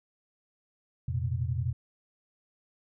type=chord; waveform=sine; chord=F suspended fourth; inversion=none; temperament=equal with one note detuned; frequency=87.31 / 116.54 / 128.12 Hz; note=F2 / Bb2 / C3; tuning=0 / 0 / -36 cents; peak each=-32 dBFS; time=1.08-1.73 s; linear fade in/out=5 ms; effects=none